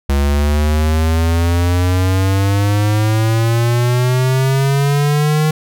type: exponential sweep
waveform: square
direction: up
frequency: 69.3 to 155.56 Hz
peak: -12 dBFS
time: 0.09-5.51 s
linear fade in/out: 5 ms
effects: none